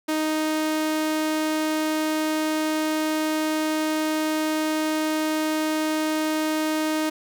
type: tone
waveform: sawtooth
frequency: 311.1 Hz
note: D#4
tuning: in tune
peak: -18 dBFS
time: 0.08-7.1 s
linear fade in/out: 10 ms
effects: none